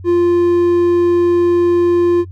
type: tone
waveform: triangle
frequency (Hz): 348.4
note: F4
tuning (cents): -4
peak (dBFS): -7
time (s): 0.04-2.25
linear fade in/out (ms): 50
effects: noise-tail reverb RT60 0.1 s tail -20 dB re dry + added 92 Hz sine -29 dBFS peak until 2.31 s